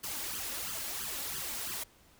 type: noise with flanger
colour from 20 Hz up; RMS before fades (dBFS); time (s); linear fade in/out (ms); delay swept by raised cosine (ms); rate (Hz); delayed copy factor
white; -38; 0.03-1.84; 10; 0.63 to 3.63; 3; +1
effects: pink hiss -62 dBFS RMS until 2.19 s